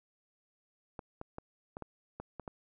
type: clicks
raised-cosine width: 1 ms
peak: -27 dBFS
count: 8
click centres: 0.992 / 1.214 / 1.384 / 1.769 / 1.823 / 2.2 / 2.397 / 2.478 s
effects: none